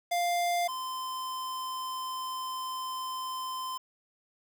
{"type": "tone pair in turn", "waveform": "square", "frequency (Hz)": [698.5, 1031.9], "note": ["F5", "C6"], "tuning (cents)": [0, -24], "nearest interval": "perfect fifth", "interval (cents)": 676, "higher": "second", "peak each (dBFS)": [-27, -34], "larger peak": "first", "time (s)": [[0.11, 0.68], [0.68, 3.78]], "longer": "second", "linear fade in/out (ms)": 10, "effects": ["9-bit"]}